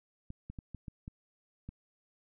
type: clicks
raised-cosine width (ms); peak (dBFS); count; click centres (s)
5; -30; 7; 0.304 / 0.5 / 0.588 / 0.747 / 0.882 / 1.079 / 1.69
effects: none